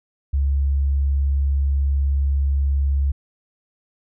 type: tone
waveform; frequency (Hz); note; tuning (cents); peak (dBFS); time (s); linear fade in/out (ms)
sine; 69.4; C#2; +3; -16; 0.33-3.12; 10
effects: none